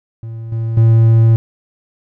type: tone with level steps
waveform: triangle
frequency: 113.4 Hz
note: A#2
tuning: 47 cents flat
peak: -22 / -14 / -4 dBFS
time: 0.23-1.36 s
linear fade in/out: 0 ms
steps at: 0.52 / 0.77 s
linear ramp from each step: 2 ms
effects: none